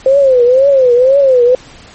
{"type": "tone with vibrato", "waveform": "sine", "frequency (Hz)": 520, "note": "C5", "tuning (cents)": -11, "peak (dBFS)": -4, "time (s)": [0.06, 1.55], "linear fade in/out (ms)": 2, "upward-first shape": "triangle", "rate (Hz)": 2, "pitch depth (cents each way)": 160, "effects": ["pink hiss -37 dBFS RMS until 1.94 s", "MP3 32 kbps"]}